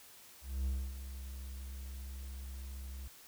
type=tone with ADSR envelope; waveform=triangle; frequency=66 Hz; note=C2; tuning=16 cents sharp; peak=-29 dBFS; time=0.41-3.08 s; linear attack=250 ms; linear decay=270 ms; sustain=-11 dB; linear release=4 ms; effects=white hiss -57 dBFS RMS until 3.27 s